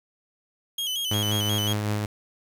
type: tone with vibrato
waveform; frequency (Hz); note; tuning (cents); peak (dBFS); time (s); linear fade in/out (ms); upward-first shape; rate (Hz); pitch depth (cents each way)
40% pulse; 3136; G7; 0; -25; 0.78-1.73; 5; square; 5.6; 67
type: tone with tremolo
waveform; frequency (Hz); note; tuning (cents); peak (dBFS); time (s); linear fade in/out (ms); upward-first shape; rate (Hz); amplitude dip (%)
sawtooth; 104.9; G#2; +18; -19; 1.11-2.06; 5; triangle; 5.3; 35
effects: 8-bit